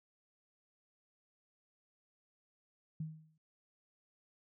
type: tone with exponential decay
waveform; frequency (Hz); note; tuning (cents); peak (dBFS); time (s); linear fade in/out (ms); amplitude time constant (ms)
sine; 157.3; D#3; +19; -35; 3-3.38; 5; 82
effects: none